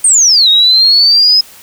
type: exponential two-way sweep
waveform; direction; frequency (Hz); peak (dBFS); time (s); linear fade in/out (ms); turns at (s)
sine; down then up; 8960 to 3737 to 5130; -4; 0.04-1.41; 5; 0.49
effects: white hiss -37 dBFS RMS until 1.62 s